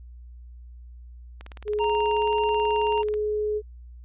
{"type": "click train", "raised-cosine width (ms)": 0.3, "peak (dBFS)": -26, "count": 33, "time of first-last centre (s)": [1.41, 3.14], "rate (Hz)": 18.5}
{"type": "tone with pitch glide", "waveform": "sine", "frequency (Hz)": [420, 422.9], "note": ["G#4", "G#4"], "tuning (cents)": [19, 31], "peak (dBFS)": -23, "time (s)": [1.65, 3.62], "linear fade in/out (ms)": 50, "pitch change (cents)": 12, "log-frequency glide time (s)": [1.76, 2.39]}
{"type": "tone", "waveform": "square", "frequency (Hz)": 929, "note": "A#5", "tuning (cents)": -6, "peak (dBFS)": -24, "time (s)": [1.79, 3.03], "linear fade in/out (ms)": 20}
{"effects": ["added 60 Hz sine -41 dBFS peak until 4.04 s", "resampled to 8000 Hz"]}